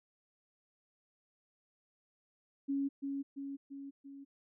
sine tone with echo, 277.2 Hz, C#4, in tune, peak -31 dBFS, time 2.68-2.89 s, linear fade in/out 20 ms, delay 340 ms, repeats 4, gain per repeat -4 dB, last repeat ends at 4.25 s, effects none

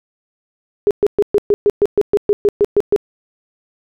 sine tone bursts, 410.7 Hz, G#4, 19 cents flat, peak -8 dBFS, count 14, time 0.87-2.962 s, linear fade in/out 0 ms, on 38 ms, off 120 ms, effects none

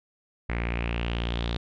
sawtooth tone with low-pass filter sweep, 58.27 Hz, A#1, in tune, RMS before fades -29 dBFS, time 0.49-1.57 s, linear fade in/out 5 ms, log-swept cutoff 2100 to 3800 Hz, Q 4.7, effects none

